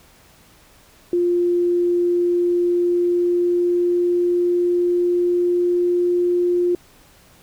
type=tone with pitch glide; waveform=sine; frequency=350.4 to 353 Hz; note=F4 to F4; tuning=+6 to +19 cents; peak=-15 dBFS; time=1.13-6.75 s; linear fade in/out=2 ms; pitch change=+13 cents; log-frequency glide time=2.45-6.34 s; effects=pink hiss -51 dBFS RMS until 7.42 s